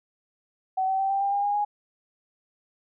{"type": "tone with pitch steps", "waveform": "sine", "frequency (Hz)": [757, 766.7, 776.5, 786.4, 796.5, 806.7, 817, 827.4], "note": ["F#5", "G5", "G5", "G5", "G5", "G5", "G#5", "G#5"], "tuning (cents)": [39, -39, -17, 5, 27, 49, -29, -7], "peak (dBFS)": -22, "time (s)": [0.77, 1.65], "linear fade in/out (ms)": 10, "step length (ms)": 110, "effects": []}